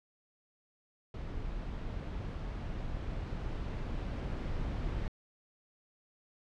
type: noise with level ramp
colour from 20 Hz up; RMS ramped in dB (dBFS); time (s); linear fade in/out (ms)
brown; -40 to -35; 1.14-5.08; 2
effects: low-pass 4000 Hz 12 dB/octave